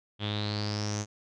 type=tone with low-pass filter sweep; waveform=sawtooth; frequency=104.4 Hz; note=G#2; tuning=10 cents sharp; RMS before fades=-32 dBFS; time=0.19-1.06 s; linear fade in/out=50 ms; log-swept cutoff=3300 to 6500 Hz; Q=9.3; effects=none